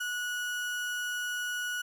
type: tone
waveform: 35% pulse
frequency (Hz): 1464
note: F#6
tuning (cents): -19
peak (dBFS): -30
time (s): 0-1.82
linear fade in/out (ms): 10
effects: none